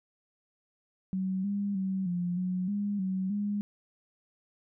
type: tone with pitch steps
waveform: sine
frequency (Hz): 188.6 / 201.6 / 190.5 / 176.4 / 183.1 / 203.8 / 188.5 / 205.1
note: F#3 / G3 / G3 / F3 / F#3 / G#3 / F#3 / G#3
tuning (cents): +33 / +49 / -49 / +18 / -18 / -32 / +32 / -21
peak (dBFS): -28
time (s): 1.13-3.61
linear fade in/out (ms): 0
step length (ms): 310
effects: none